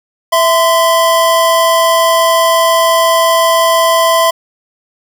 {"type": "tone pair together", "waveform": "square", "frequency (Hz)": [659.3, 1029.5], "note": ["E5", "C6"], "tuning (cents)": [0, -28], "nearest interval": "minor sixth", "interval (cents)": 772, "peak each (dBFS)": -11, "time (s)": [0.32, 4.31], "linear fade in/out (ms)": 10, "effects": []}